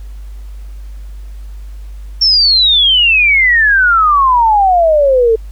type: exponential sweep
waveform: sine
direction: down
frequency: 5500 to 437.6 Hz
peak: -6 dBFS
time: 2.21-5.36 s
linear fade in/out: 10 ms
effects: added 50 Hz sine -25 dBFS peak until 5.51 s + pink hiss -49 dBFS RMS until 5.51 s